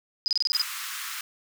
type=tone bursts; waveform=sine; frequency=4974 Hz; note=D#8; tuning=1 cent flat; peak=-20 dBFS; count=8; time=0.26-0.616 s; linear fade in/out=0 ms; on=20 ms; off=28 ms
type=high-pass noise; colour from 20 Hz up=pink; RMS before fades=-35 dBFS; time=0.53-1.21 s; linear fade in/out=2 ms; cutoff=1100 Hz; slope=48 dB/octave
effects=none